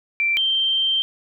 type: tone pair in turn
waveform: sine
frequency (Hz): 2349 / 3139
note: D7 / G7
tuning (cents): 0 / +2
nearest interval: perfect fourth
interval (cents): 502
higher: second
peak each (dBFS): -17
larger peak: neither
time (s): 0.2-0.37 / 0.37-1.02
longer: second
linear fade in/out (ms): 0
effects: none